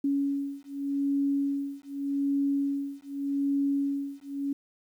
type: beating tone pair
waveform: sine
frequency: 279.3 / 280.14 Hz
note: C#4 / C#4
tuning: +13 / +18 cents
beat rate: 0.84 Hz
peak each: -29 dBFS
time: 0.04-4.53 s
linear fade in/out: 5 ms
effects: 10-bit